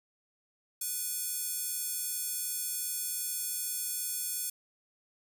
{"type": "tone with high-pass filter", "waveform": "square", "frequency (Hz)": 491.3, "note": "B4", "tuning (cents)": -9, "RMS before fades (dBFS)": -35, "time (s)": [0.81, 4.5], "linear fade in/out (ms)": 5, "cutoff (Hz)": 8900, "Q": 1.2, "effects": []}